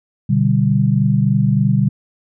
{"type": "chord", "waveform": "sine", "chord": "G major", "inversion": "first", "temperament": "equal", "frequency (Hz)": [123.47, 146.83, 196], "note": ["B2", "D3", "G3"], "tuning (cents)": [0, 0, 0], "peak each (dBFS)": -16, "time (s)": [0.29, 1.89], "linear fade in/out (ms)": 10, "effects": []}